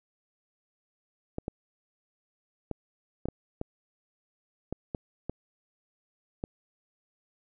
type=clicks; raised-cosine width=2 ms; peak=-19 dBFS; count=10; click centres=1.384 / 1.481 / 2.713 / 3.256 / 3.286 / 3.614 / 4.726 / 4.948 / 5.296 / 6.439 s; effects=none